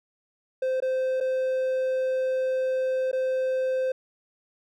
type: tone with dropouts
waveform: triangle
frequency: 519 Hz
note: C5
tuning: 14 cents flat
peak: -21 dBFS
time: 0.62-3.92 s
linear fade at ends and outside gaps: 5 ms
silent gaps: 0.803-0.822 / 1.203-1.208 / 3.115-3.129 s
effects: none